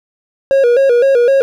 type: tone with vibrato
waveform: triangle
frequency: 511 Hz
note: C5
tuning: 41 cents flat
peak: -5 dBFS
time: 0.51-1.42 s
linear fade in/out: 0 ms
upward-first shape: square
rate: 3.9 Hz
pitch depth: 110 cents each way
effects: none